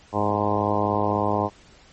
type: harmonic tone with a mistuned harmonic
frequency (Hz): 103.83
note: G#2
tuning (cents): 0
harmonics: 1 / 2 / 3 / 4 / 5 / 6 / 7 / 8 / 9 / 10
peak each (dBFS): -29 / -29 / -29 / -29 / -29 / -29 / -29 / -29 / -29 / -29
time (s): 0.12-1.5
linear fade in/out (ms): 50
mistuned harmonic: 1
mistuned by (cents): -58
effects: pink hiss -52 dBFS RMS until 1.92 s + MP3 32 kbps